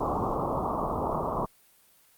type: low-pass noise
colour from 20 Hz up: white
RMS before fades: -29 dBFS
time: 0-1.46 s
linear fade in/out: 10 ms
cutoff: 1200 Hz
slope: 96 dB/octave
effects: white hiss -61 dBFS RMS until 2.17 s + Opus 32 kbps